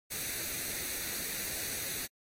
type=noise with comb filter; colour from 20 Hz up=white; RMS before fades=-37 dBFS; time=0.1-2.07 s; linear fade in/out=20 ms; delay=0.48 ms; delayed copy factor=+0.6; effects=AAC 48 kbps